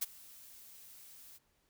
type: noise with ADSR envelope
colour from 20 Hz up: blue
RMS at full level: -32 dBFS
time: 0.01-1.39 s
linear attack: 17 ms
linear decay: 22 ms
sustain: -23 dB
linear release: 29 ms
effects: pink hiss -75 dBFS RMS until 1.69 s